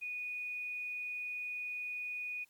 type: tone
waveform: sine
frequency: 2470 Hz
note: D#7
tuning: 13 cents flat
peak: -37 dBFS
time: 0.01-2.45 s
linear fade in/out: 20 ms
effects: white hiss -70 dBFS RMS until 2.49 s + MP3 96 kbps